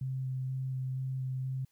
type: tone with vibrato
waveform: sine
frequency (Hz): 130.81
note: C3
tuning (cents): 0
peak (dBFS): -32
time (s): 0.01-1.65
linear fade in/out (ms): 5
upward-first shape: square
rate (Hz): 2.1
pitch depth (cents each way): 9
effects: white hiss -75 dBFS RMS until 1.71 s